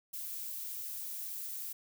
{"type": "noise", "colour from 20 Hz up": "violet", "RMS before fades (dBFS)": -41, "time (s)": [0.13, 1.73], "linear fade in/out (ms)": 10, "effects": []}